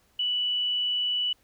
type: tone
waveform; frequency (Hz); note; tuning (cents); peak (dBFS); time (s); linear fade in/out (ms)
sine; 2960; F#7; 0; -24; 0.19-1.33; 5
effects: pink hiss -65 dBFS RMS until 1.43 s